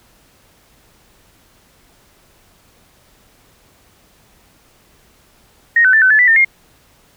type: tone with pitch steps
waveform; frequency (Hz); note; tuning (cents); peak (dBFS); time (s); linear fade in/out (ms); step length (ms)
sine; 1866 / 1517 / 1768 / 1519 / 1730 / 1975 / 1812 / 2129; A#6 / F#6 / A6 / F#6 / A6 / B6 / A#6 / C7; +1 / +43 / +8 / +45 / -30 / 0 / -50 / +30; -7; 5.76-6.448; 5; 86
effects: pink hiss -52 dBFS RMS until 7.16 s